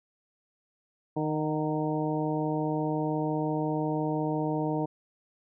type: harmonic tone with a mistuned harmonic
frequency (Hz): 154.3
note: D#3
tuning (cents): -14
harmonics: 1 / 2 / 3 / 4 / 5 / 6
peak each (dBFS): -32 / -30 / -34 / -36 / -37 / -37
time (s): 1.16-4.86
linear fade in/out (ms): 10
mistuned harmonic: 5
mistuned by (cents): -35
effects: none